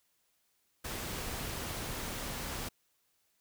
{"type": "noise", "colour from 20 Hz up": "pink", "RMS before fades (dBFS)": -39, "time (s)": [0.84, 2.69], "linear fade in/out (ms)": 10, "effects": ["white hiss -75 dBFS RMS until 3.4 s"]}